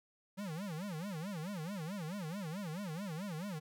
square tone with vibrato, 178.4 Hz, F3, 37 cents sharp, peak -40 dBFS, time 0.37-3.6 s, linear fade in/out 20 ms, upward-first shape sine, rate 4.6 Hz, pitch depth 270 cents each way, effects none

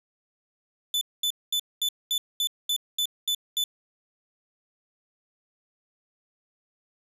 40% pulse tone bursts, 3500 Hz, A7, 10 cents flat, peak -22 dBFS, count 10, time 0.94-3.64 s, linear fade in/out 2 ms, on 72 ms, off 220 ms, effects none

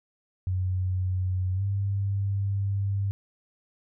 sine tone with pitch glide, 92.5 to 99.14 Hz, F#2 to G2, 0 to +20 cents, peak -24 dBFS, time 0.47-3.11 s, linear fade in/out 0 ms, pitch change +120 cents, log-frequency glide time 1.54-1.63 s, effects none

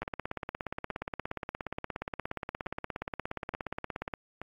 two click trains, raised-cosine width 0.5 ms, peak -24 / -19 dBFS, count 6 / 71, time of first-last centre 0.03-4.416 / 0.02-4.138 s, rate 1.14 / 17 Hz, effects AAC 32 kbps

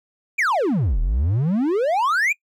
triangle exponential two-way sweep, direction down then up, 2500 to 36.94 to 2500 Hz, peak -15 dBFS, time 0.38-2.33 s, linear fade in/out 10 ms, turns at 1 s, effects noise-tail reverb RT60 0.1 s tail -23 dB re dry

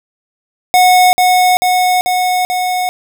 square tone with echo, 731 Hz, F#5, 21 cents flat, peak -6 dBFS, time 0.74-1.13 s, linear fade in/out 0 ms, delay 440 ms, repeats 4, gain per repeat -2 dB, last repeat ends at 2.89 s, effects none

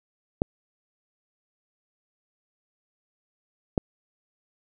clicks, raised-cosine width 2 ms, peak -8 dBFS, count 2, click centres 0.419 / 3.778 s, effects none

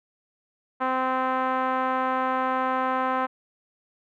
5% pulse tone with low-pass filter, 259.1 Hz, C4, 17 cents flat, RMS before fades -25 dBFS, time 0.8-3.27 s, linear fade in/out 20 ms, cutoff 1100 Hz, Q 1.8, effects none

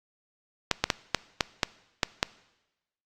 clicks, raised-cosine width 0.2 ms, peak -4 dBFS, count 8, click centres 0.713 / 0.84 / 0.902 / 1.147 / 1.408 / 1.632 / 2.032 / 2.229 s, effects noise-tail reverb RT60 1.0 s tail -20 dB re dry + Opus 48 kbps

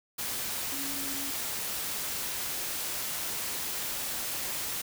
sine tone in noise, 276.7 Hz, C#4, 3 cents flat, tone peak -41 dBFS, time 0.72-1.31 s, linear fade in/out 10 ms, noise white, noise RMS -34 dBFS, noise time 0.18-4.82 s, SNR -10 dB, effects none

